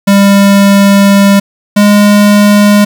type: tone pair in turn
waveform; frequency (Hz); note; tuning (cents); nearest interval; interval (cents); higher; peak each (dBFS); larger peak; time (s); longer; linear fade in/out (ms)
square; 199.1 / 205.9; G3 / G#3; +27 / -15; minor second; 58; second; -3; neither; 0.07-1.4 / 1.76-2.85; first; 10
effects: 7-bit